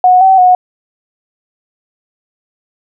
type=tone with pitch steps; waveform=sine; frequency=732 / 764 / 730 Hz; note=F#5 / G5 / F#5; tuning=-19 / -45 / -24 cents; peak=-3 dBFS; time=0.04-0.55 s; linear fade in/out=2 ms; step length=170 ms; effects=none